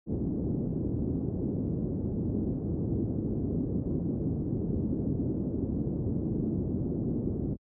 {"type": "low-pass noise", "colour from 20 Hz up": "white", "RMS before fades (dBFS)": -30, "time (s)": [0.06, 7.57], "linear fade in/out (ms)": 50, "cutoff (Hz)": 320, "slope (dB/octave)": 24, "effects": ["high-pass 60 Hz 12 dB/octave"]}